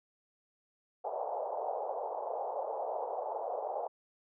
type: band-pass noise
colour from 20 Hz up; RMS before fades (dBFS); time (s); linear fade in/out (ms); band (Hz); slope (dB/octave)
white; -37; 1.04-3.88; 10; 470 to 860; 48
effects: none